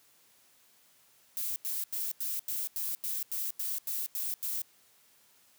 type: noise bursts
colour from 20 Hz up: violet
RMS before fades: -34 dBFS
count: 12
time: 1.37-4.618 s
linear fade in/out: 0 ms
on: 190 ms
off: 88 ms
effects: white hiss -64 dBFS RMS until 5.58 s + high-pass 80 Hz 12 dB/octave